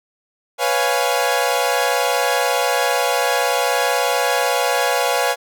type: chord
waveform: sawtooth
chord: C# dominant seventh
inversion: third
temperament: equal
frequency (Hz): 493.9 / 554.4 / 698.5 / 830.6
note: B4 / C#5 / E#5 / G#5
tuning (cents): 0 / 0 / 0 / 0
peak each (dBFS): -18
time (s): 0.58-5.36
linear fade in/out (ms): 50
effects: none